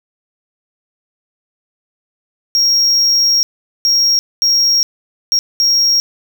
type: tone bursts at uneven times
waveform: triangle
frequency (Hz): 5588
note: F8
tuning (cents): 0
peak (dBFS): -8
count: 5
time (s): 2.55-3.43 / 3.85-4.19 / 4.42-4.83 / 5.32-5.39 / 5.6-6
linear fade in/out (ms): 0
effects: none